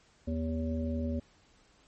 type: harmonic tone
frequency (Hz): 80.5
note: E2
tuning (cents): -41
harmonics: 1 / 3 / 5 / 7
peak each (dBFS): -33 / -33 / -45 / -40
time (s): 0.27-1.2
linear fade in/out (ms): 10
effects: pink hiss -64 dBFS RMS until 1.87 s + MP3 32 kbps